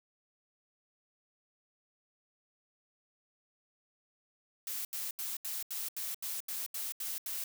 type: noise bursts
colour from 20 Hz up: blue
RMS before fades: -38 dBFS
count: 11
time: 4.67-7.44 s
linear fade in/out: 2 ms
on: 180 ms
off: 79 ms
effects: none